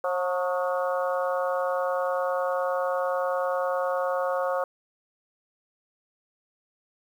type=harmonic tone with a mistuned harmonic; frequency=180 Hz; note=F#3; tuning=47 cents flat; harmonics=3 / 4 / 5 / 6 / 7 / 8; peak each=-26 / -32 / -36 / -33 / -34 / -38 dBFS; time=0.04-4.64 s; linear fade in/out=2 ms; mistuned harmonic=6; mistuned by=+48 cents; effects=9-bit